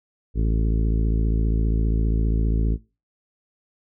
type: harmonic tone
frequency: 55 Hz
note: A1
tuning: in tune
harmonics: 1 / 2 / 3 / 4 / 5 / 6 / 7 / 8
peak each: -19 / -27 / -30 / -33 / -33 / -38 / -38 / -39 dBFS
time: 0.34-2.78 s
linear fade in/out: 50 ms
effects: noise-tail reverb RT60 0.3 s tail -21 dB re dry